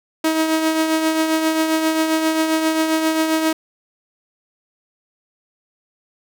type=tone with tremolo; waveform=sawtooth; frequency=318.3 Hz; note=D#4; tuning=39 cents sharp; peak=-10 dBFS; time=0.24-3.53 s; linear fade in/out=5 ms; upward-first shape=triangle; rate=7.5 Hz; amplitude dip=50%; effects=none